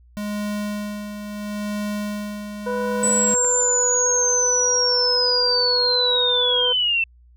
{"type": "tone with tremolo", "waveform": "square", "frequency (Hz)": 207.7, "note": "G#3", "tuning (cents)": 0, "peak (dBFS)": -24, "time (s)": [0.17, 3.34], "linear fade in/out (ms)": 0, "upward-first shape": "sine", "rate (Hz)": 0.74, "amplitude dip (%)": 55}
{"type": "harmonic tone", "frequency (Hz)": 493.9, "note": "B4", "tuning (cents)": 0, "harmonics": [1, 2, 3], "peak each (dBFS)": [-23, -29, -33], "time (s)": [2.66, 6.73], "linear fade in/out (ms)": 10}
{"type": "linear sweep", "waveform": "sine", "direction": "down", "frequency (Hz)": [7940, 2653], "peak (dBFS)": -17, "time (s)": [3.03, 7.04], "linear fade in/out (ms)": 5}
{"type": "clicks", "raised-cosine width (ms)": 0.5, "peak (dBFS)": -21, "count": 2, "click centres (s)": [3.35, 3.447]}
{"effects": ["added 60 Hz sine -48 dBFS peak until 7.36 s"]}